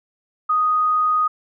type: tone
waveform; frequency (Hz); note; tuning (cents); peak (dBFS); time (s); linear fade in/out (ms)
sine; 1244.5; D#6; 0; -15; 0.49-1.28; 10
effects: none